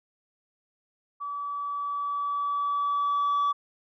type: tone with level ramp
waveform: sine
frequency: 1148 Hz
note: D6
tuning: 40 cents flat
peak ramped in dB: -31 to -19 dBFS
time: 1.2-3.53 s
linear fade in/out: 20 ms
effects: tanh soft clip ceiling -21 dBFS